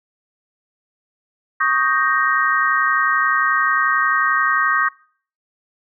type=chord; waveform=sine; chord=Eb dominant seventh; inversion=third; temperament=equal with one note detuned; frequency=1113.2 / 1244.5 / 1568 / 1864.7 Hz; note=Db6 / Eb6 / G6 / Bb6; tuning=+7 / 0 / 0 / 0 cents; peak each=-20 dBFS; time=1.6-4.89 s; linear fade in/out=10 ms; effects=noise-tail reverb RT60 0.5 s tail -23 dB re dry